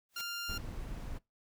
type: noise with exponential growth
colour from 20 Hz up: white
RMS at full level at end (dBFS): -42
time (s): 0.09-0.21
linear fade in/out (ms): 1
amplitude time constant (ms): 24
type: tone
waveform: 15% pulse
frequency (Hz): 1396.9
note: F6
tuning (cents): 0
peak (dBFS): -31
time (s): 0.16-0.58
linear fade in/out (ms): 5
type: noise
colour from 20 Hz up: brown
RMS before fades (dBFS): -41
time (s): 0.48-1.19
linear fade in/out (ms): 20
effects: noise-tail reverb RT60 0.2 s tail -22 dB re dry